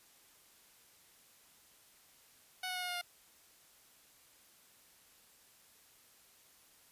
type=tone with pitch steps; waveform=10% pulse; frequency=740 / 733.2 / 726.4 / 719.8 / 713.1 / 706.6 Hz; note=F#5 / F#5 / F#5 / F#5 / F5 / F5; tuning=0 / -16 / -32 / -48 / +36 / +20 cents; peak=-29 dBFS; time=2.63-3.014 s; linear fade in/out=5 ms; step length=64 ms; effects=white hiss -64 dBFS RMS until 6.91 s + resampled to 32000 Hz